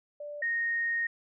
sine tone pair in turn, 587.3 / 1858.6 Hz, D5 / A#6, 0 / -6 cents, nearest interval octave + minor sixth, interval 1994 cents, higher second, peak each -37 / -27 dBFS, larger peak second, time 0.2-0.42 / 0.42-1.07 s, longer second, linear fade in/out 5 ms, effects none

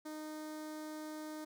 sawtooth tone with notch filter, 308.1 Hz, D#4, 17 cents flat, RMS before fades -45 dBFS, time 0.05-1.45 s, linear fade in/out 10 ms, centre 2700 Hz, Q 1.4, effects none

